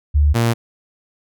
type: tone pair in turn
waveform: sine / sawtooth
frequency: 73.42 / 116.55 Hz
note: D2 / A#2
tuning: 0 / 0 cents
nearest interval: minor sixth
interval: 800 cents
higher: second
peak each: -10 dBFS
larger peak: neither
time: 0.14-0.34 / 0.34-0.54 s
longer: neither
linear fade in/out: 20 ms
effects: none

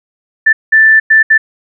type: tone bursts at uneven times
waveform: sine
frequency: 1766 Hz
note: A6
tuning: 6 cents sharp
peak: -3 dBFS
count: 4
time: 0.46-0.53 / 0.72-1 / 1.1-1.23 / 1.3-1.38 s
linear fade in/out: 10 ms
effects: none

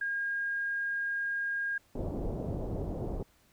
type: tone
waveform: sine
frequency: 1622 Hz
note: G#6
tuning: 41 cents flat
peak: -30 dBFS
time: 0.01-1.78 s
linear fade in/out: 5 ms
type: low-pass noise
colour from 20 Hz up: pink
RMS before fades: -35 dBFS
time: 1.95-3.23 s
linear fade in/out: 5 ms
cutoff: 650 Hz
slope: 24 dB/octave
effects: pink hiss -66 dBFS RMS until 3.52 s

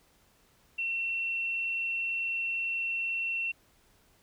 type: tone with frequency modulation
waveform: sine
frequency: 2711 Hz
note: E7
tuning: 48 cents sharp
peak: -29 dBFS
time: 0.78-3.52 s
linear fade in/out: 10 ms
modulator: 65.5 Hz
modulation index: 0.3
effects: pink hiss -65 dBFS RMS until 4.22 s

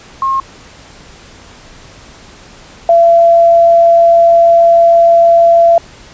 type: tone pair in turn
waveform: sine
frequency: 1074 / 676.6 Hz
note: C6 / E5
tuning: +45 / +45 cents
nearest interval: minor sixth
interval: 800 cents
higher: first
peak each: -10 / -3 dBFS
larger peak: second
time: 0.22-0.4 / 2.89-5.78 s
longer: second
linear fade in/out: 2 ms
effects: pink hiss -37 dBFS RMS until 6.13 s + resampled to 16000 Hz

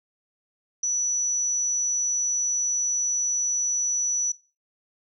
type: tone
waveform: sine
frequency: 5920 Hz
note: F#8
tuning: in tune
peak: -22 dBFS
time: 0.83-4.32 s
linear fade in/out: 5 ms
effects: noise-tail reverb RT60 0.3 s tail -19 dB re dry

